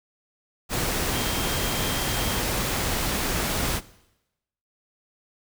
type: tone in noise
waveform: sine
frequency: 3196 Hz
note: G7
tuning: 33 cents sharp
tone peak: -35 dBFS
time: 1.11-2.41 s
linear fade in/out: 50 ms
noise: pink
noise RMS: -26 dBFS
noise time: 0.69-3.81 s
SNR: -12 dB
effects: noise-tail reverb RT60 0.9 s tail -19 dB re dry